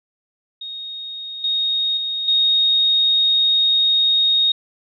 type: tone with level steps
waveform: sine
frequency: 3729 Hz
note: A#7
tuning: in tune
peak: -28 / -17 / -21 / -13 dBFS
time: 0.61-4.52 s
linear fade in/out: 5 ms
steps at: 1.44 / 1.97 / 2.28 s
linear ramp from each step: 2 ms
effects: none